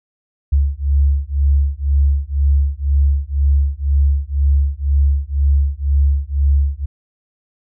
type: beating tone pair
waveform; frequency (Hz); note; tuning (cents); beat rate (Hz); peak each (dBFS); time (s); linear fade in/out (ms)
sine; 69.3 / 71.3; C#2 / C#2; 0 / +49; 2; -15; 0.52-6.86; 10
effects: none